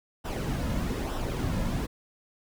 brown noise with flanger, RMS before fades -30 dBFS, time 0.24-1.87 s, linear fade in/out 20 ms, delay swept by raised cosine 0.44 to 2.64 ms, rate 1.1 Hz, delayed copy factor -0.55, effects none

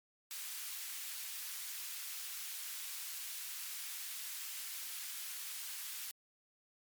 white high-pass noise, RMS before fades -44 dBFS, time 0.31-6.11 s, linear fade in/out 0 ms, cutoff 1600 Hz, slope 12 dB/octave, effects MP3 96 kbps

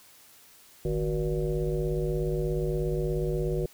sine tone with frequency modulation, 261.6 Hz, C4, in tune, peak -25 dBFS, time 0.85-3.66 s, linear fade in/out 2 ms, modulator 108 Hz, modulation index 2.3, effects white hiss -55 dBFS RMS until 3.73 s

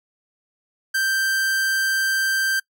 45% pulse tone, 1568 Hz, G6, in tune, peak -19 dBFS, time 0.94-2.6 s, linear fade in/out 10 ms, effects noise-tail reverb RT60 0.1 s tail -23 dB re dry

